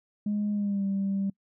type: tone with pitch glide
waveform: sine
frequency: 207.7 to 196.16 Hz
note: G#3 to G3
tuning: 0 to +1 cents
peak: -24 dBFS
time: 0.26-1.3 s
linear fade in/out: 5 ms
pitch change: -99 cents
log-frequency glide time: 0.52-0.85 s
effects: noise-tail reverb RT60 0.1 s tail -26 dB re dry + tanh soft clip ceiling -22 dBFS